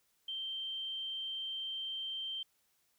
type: tone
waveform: sine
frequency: 3136 Hz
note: G7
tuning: in tune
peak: -37 dBFS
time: 0.28-2.43 s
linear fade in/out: 5 ms
effects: white hiss -75 dBFS RMS until 2.98 s